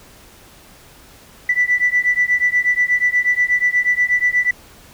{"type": "beating tone pair", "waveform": "sine", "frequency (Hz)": [1971, 1979.3], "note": ["B6", "B6"], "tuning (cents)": [-4, 3], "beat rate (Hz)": 8.3, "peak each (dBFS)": -16, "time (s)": [1.49, 4.51], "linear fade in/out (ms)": 5, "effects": ["tanh soft clip ceiling -6 dBFS", "pink hiss -45 dBFS RMS until 4.93 s"]}